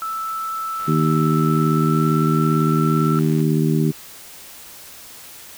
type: tone with pitch glide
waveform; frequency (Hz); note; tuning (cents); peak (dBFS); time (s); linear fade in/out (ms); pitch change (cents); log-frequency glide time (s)
sine; 1318.5 to 1332.3; E6 to E6; 0 to +18; -23; 0.02-3.19; 0; +18; 1.73-2.09
type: click train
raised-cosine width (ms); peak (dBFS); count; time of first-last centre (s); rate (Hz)
0.3; -24; 242; 0.8-3.405; 92.5
type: harmonic tone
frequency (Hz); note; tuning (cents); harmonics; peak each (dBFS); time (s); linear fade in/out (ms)
77.78; D#2; 0; 2 / 3 / 4 / 5; -17 / -21 / -23 / -25; 0.87-3.92; 20
effects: white hiss -40 dBFS RMS until 5.57 s